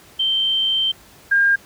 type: tone pair in turn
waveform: sine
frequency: 3124 / 1609.6 Hz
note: G7 / G6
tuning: -7 / +45 cents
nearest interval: major seventh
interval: 1148 cents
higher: first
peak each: -16 / -12 dBFS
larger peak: second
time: 0.19-0.92 / 1.31-1.56 s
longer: first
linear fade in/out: 10 ms
effects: pink hiss -47 dBFS RMS until 1.65 s + high-pass 60 Hz 12 dB/octave